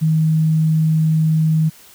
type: tone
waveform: sine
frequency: 158.1 Hz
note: D#3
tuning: 28 cents sharp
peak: -12 dBFS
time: 0.01-1.7 s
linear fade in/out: 20 ms
effects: white hiss -45 dBFS RMS until 1.94 s